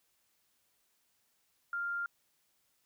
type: tone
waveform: sine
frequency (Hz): 1396.9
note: F6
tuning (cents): 0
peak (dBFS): -33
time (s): 1.73-2.06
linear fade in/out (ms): 2
effects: white hiss -75 dBFS RMS until 2.85 s